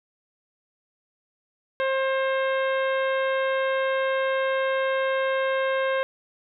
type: harmonic tone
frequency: 532 Hz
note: C5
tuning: 29 cents sharp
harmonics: 1 / 2 / 3 / 4 / 5 / 6 / 7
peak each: -23 / -30 / -30 / -35 / -39 / -41 / -43 dBFS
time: 1.8-6.03 s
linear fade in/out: 0 ms
effects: none